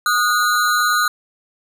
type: ring-modulated tone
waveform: square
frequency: 1346 Hz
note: E6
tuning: 36 cents sharp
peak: -12 dBFS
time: 0.06-1.08 s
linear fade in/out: 2 ms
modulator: 109 Hz
effects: none